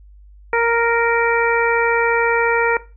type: harmonic tone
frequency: 465.7 Hz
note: A#4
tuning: 2 cents flat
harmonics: 1 / 2 / 3 / 4 / 5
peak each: -17 / -20 / -22 / -23 / -24 dBFS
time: 0.53-2.77 s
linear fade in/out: 2 ms
effects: noise-tail reverb RT60 0.3 s tail -17 dB re dry + added 50 Hz sine -41 dBFS peak until 2.96 s